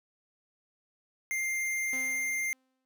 square tone, 2103 Hz, C7, 8 cents sharp, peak -30 dBFS, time 1.31-2.53 s, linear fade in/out 0 ms
sawtooth tone with exponential decay, 260.2 Hz, C4, 9 cents flat, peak -37 dBFS, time 1.93-2.85 s, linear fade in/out 0 ms, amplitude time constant 200 ms
effects none

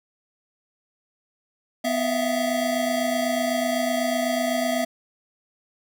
square tone cluster, 249.6 / 650 / 678 Hz, B3 / E5 / E5, +19 / -24 / +49 cents, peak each -27 dBFS, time 1.84-4.85 s, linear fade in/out 10 ms, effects none

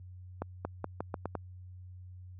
accelerating click train, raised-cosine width 1 ms, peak -20 dBFS, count 7, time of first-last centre 0.42-1.353 s, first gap 230 ms, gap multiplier 0.84, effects added 91 Hz sine -45 dBFS peak until 2.39 s + high-pass 60 Hz 12 dB/octave

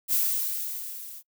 violet noise with level ramp, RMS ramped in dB -22 to -43 dBFS, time 0.08-1.23 s, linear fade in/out 50 ms, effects noise-tail reverb RT60 0.1 s tail -26 dB re dry

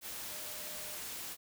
sine tone in noise, 607 Hz, D#5, 43 cents flat, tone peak -54 dBFS, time 0.29-1.01 s, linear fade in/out 50 ms, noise white, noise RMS -43 dBFS, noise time 0.01-1.37 s, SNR -14 dB, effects none

